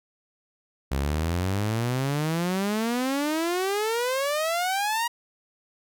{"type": "exponential sweep", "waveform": "sawtooth", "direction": "up", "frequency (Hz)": [65.41, 960], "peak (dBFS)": -20, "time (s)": [0.91, 5.08], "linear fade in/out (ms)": 10, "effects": []}